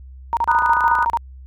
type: tone bursts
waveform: sine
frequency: 932.3 Hz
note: A#5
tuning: in tune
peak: -15 dBFS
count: 12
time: 0.33-1.172 s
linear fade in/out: 0 ms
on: 39 ms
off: 34 ms
type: chord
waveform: sine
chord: B major seventh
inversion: third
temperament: just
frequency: 926 / 987.8 / 1234.7 / 1481.6 Hz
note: A#5 / B5 / D#6 / F#6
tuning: -12 / 0 / -14 / +2 cents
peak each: -21 dBFS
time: 0.48-1.05 s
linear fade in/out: 5 ms
effects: added 65 Hz sine -36 dBFS peak until 1.46 s